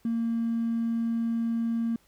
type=tone with hard clipping; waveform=triangle; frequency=230.1 Hz; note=A#3; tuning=22 cents flat; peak=-25 dBFS; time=0.05-1.96 s; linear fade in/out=2 ms; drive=3 dB; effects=pink hiss -64 dBFS RMS until 2.07 s